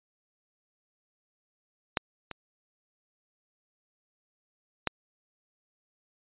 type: clicks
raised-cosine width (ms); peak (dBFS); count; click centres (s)
0.3; -9 / -21 / -10; 3; 1.972 / 2.313 / 4.873
effects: resampled to 8000 Hz